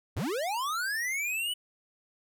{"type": "linear sweep", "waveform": "square", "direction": "up", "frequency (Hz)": [61.74, 3000], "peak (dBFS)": -30, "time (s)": [0.16, 1.54], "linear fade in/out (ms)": 10, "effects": []}